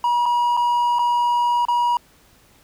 triangle tone with dropouts, 961 Hz, B5, 48 cents flat, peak -14 dBFS, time 0.04-1.97 s, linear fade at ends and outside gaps 2 ms, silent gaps 0.257-0.261 / 0.568-0.573 / 0.987-0.992 / 1.652-1.684 s, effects pink hiss -54 dBFS RMS until 2.63 s

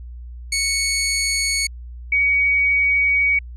15% pulse / sine tone pair in turn, 2217 / 2254 Hz, C#7 / C#7, 0 / +28 cents, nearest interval unison, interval 28 cents, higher second, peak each -12 / -14 dBFS, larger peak first, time 0.52-1.67 / 2.12-3.39 s, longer second, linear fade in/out 5 ms, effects added 60 Hz sine -32 dBFS peak until 3.56 s + low-pass 12000 Hz 12 dB/octave

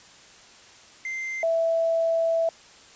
triangle / sine tone pair in turn, 2085 / 659.6 Hz, C7 / E5, -7 / +1 cents, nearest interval octave + minor sixth, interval 1992 cents, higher first, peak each -27 / -20 dBFS, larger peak second, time 1.05-1.43 / 1.43-2.49 s, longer second, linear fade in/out 2 ms, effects white hiss -50 dBFS RMS until 2.95 s + resampled to 16000 Hz

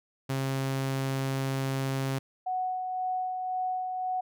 sawtooth tone, 134.5 Hz, C3, 48 cents sharp, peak -24 dBFS, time 0.29-2.19 s, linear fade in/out 10 ms
sine tone with tremolo, 740 Hz, F#5, in tune, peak -27 dBFS, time 2.46-4.21 s, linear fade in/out 10 ms, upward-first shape sine, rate 1.9 Hz, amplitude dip 35%
effects none

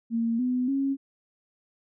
sine tone with pitch steps, 230 / 250.8 / 273.5 Hz, A#3 / B3 / C#4, -23 / +27 / -23 cents, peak -23 dBFS, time 0.1-0.97 s, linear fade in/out 50 ms, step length 290 ms, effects none

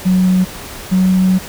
triangle tone pair in turn, 184.8 / 186.3 Hz, F#3 / F#3, -2 / +12 cents, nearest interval unison, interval 14 cents, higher second, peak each -5 dBFS, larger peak neither, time 0.05-0.45 / 0.91-1.39 s, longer second, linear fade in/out 20 ms, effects tanh soft clip ceiling -6 dBFS + pink hiss -30 dBFS RMS until 1.48 s

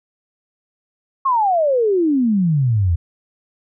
sine exponential sweep, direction down, 1108.7 to 79.9 Hz, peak -13 dBFS, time 1.25-2.96 s, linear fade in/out 10 ms, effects none

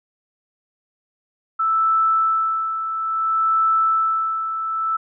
sine tone with tremolo, 1318.5 Hz, E6, in tune, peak -14 dBFS, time 1.59-4.97 s, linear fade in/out 10 ms, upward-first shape sine, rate 0.59 Hz, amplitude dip 60%, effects none

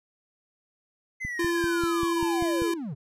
triangle linear sweep, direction down, 2075 to 116.7 Hz, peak -29 dBFS, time 1.2-2.95 s, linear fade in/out 20 ms
click train, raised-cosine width 5 ms, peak -23 dBFS, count 8, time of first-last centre 1.25-2.62 s, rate 5.11 Hz
square tone with pitch glide, 341.8 to 337.9 Hz, F4 to E4, -37 to +43 cents, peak -25 dBFS, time 1.39-2.74 s, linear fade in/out 5 ms, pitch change -20 cents, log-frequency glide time 1.51-2.03 s
effects resampled to 32000 Hz

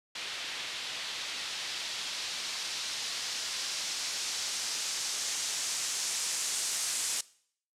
blue noise with low-pass filter sweep, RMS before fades -35 dBFS, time 0.15-7.21 s, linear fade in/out 5 ms, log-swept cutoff 3300 to 7900 Hz, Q 1.3, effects noise-tail reverb RT60 0.6 s tail -21 dB re dry + low-pass 12000 Hz 12 dB/octave

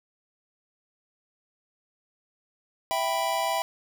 square chord, E minor, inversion none, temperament equal, 659.3 / 784 / 987.8 Hz, E5 / G5 / B5, 0 / 0 / 0 cents, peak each -30 dBFS, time 2.91-3.62 s, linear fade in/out 0 ms, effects none

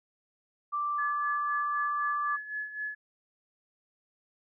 sine tone, 1174.7 Hz, D6, in tune, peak -28 dBFS, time 0.72-2.37 s, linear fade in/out 20 ms
sine tone with tremolo, 1707 Hz, G#6, 47 cents sharp, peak -31 dBFS, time 0.98-2.95 s, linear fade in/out 10 ms, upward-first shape sine, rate 3.9 Hz, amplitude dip 70%
effects none

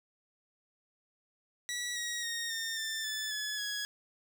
15% pulse tone with pitch steps, 1940 / 1899 / 1858.8 / 1819.5 / 1781 / 1743.4 / 1706.5 / 1670.4 Hz, B6 / A#6 / A#6 / A#6 / A6 / A6 / G#6 / G#6, -31 / +32 / -5 / -42 / +21 / -16 / +47 / +10 cents, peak -28 dBFS, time 1.69-3.85 s, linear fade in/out 0 ms, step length 270 ms, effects 11-bit

